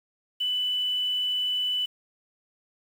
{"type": "tone with quantisation", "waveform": "sine", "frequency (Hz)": 2986, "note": "F#7", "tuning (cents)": 15, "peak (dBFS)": -24, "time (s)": [0.4, 1.86], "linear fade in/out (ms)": 10, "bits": 8, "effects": []}